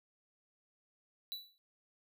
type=tone with exponential decay; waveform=square; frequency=3951 Hz; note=B7; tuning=in tune; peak=-37 dBFS; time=1.32-1.58 s; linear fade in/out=0 ms; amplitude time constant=55 ms; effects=none